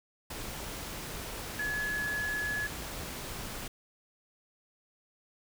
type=tone in noise; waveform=sine; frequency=1698 Hz; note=G#6; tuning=38 cents sharp; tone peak=-31 dBFS; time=1.59-2.67 s; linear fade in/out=5 ms; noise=pink; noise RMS=-40 dBFS; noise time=0.3-3.68 s; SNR=+6 dB; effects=none